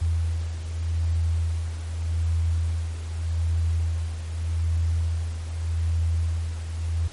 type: beating tone pair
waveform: sine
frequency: 82.41 / 83.24 Hz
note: E2 / E2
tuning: 0 / +17 cents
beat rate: 0.83 Hz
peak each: -23 / -29 dBFS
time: 0.01-7.08 s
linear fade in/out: 10 ms
effects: pink hiss -45 dBFS RMS until 7.12 s + MP3 48 kbps